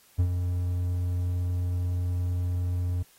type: tone with ADSR envelope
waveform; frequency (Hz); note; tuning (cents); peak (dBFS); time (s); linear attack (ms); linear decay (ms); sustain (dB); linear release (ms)
triangle; 89; F2; +33; -16; 0.18-3.03; 18; 75; -7; 9
effects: white hiss -59 dBFS RMS until 3.18 s + AAC 48 kbps